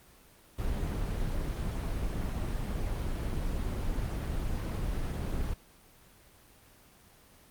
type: noise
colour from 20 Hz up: brown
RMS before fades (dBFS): -32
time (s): 0.58-5.54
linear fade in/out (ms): 10
effects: pink hiss -58 dBFS RMS until 7.5 s + Opus 24 kbps